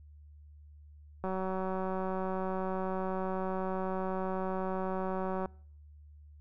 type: click train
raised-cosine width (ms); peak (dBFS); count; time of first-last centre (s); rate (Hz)
1; -22; 794; 1.24-5.458; 188
effects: noise-tail reverb RT60 0.6 s tail -26 dB re dry + added 74 Hz sine -51 dBFS peak until 6.4 s